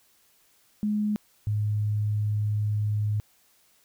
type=tone pair in turn; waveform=sine; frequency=210 / 105.25 Hz; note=G#3 / G#2; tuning=+19 / +24 cents; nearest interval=octave; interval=1195 cents; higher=first; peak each=-23 dBFS; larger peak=neither; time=0.83-1.16 / 1.47-3.2 s; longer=second; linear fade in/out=0 ms; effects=white hiss -63 dBFS RMS until 3.84 s